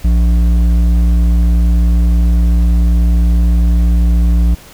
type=tone with hard clipping; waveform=sine; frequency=58.27 Hz; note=A#1; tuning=in tune; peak=-9 dBFS; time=0.04-4.55 s; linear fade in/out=10 ms; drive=8 dB; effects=pink hiss -38 dBFS RMS until 4.73 s